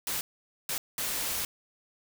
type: noise bursts at uneven times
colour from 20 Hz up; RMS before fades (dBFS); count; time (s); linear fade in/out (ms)
white; -32; 3; 0.07-0.21 / 0.69-0.78 / 0.98-1.45; 2
effects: none